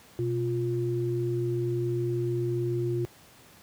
sine tone pair together, 124.1 / 351 Hz, B2 / F4, +9 / +9 cents, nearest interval octave + tritone, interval 1800 cents, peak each -28 dBFS, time 0.19-3.05 s, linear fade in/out 0 ms, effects pink hiss -54 dBFS RMS until 3.62 s + high-pass 80 Hz 12 dB/octave

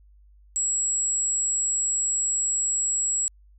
sine tone, 7730 Hz, B8, 38 cents flat, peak -22 dBFS, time 0.56-3.28 s, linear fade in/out 0 ms, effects added 50 Hz sine -51 dBFS peak until 3.58 s

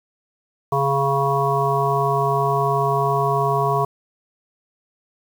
harmonic tone, 138.59 Hz, C#3, in tune, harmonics 1 / 3 / 5 / 7 / 8, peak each -23 / -23 / -23 / -23 / -23 dBFS, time 0.72-3.85 s, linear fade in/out 5 ms, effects 7-bit

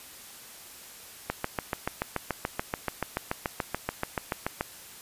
click train, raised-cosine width 0.5 ms, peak -12 dBFS, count 24, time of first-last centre 1.3-4.609 s, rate 6.95 Hz, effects white hiss -47 dBFS RMS until 5.01 s + resampled to 32000 Hz

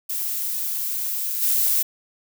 violet noise with level steps, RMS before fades -26 / -20 dBFS, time 0.09-1.83 s, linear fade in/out 10 ms, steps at 1.41 s, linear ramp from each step 20 ms, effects none

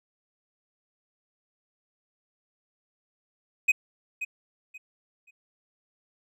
triangle tone with echo, 2513 Hz, D#7, 17 cents sharp, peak -15 dBFS, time 3.68-3.72 s, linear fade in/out 10 ms, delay 530 ms, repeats 3, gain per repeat -12 dB, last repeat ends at 5.31 s, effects none

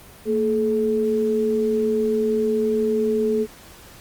sine tone pair together, 227.2 / 429.2 Hz, A#3 / A4, -44 / -43 cents, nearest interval major seventh, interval 1101 cents, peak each -23 / -19 dBFS, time 0.25-3.47 s, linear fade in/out 50 ms, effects pink hiss -45 dBFS RMS until 4 s + Opus 32 kbps

